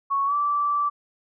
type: tone with pitch glide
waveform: sine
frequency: 1108 to 1163.1 Hz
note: C#6 to D6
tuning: -1 to -17 cents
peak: -20 dBFS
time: 0.1-0.9 s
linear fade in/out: 20 ms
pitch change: +84 cents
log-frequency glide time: 0.26-0.34 s
effects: none